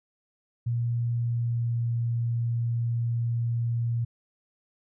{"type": "tone with pitch glide", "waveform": "sine", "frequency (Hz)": [118.5, 117.48], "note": ["A#2", "A#2"], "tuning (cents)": [29, 14], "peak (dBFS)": -24, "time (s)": [0.66, 4.05], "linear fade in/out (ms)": 10, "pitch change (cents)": -15, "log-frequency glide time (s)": [1.12, 1.89], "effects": []}